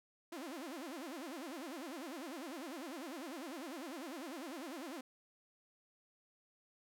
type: tone with vibrato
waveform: sawtooth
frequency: 298.9 Hz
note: D4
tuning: 31 cents sharp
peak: -40 dBFS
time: 0.32-5.01 s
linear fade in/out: 5 ms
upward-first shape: sine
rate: 10 Hz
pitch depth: 290 cents each way
effects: none